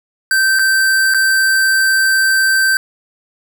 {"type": "tone with dropouts", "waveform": "square", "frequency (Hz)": 1556, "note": "G6", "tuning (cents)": -13, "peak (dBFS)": -11, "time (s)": [0.31, 2.77], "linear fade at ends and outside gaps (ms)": 1, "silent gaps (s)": [[0.589, 0.593], [1.139, 1.145]], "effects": []}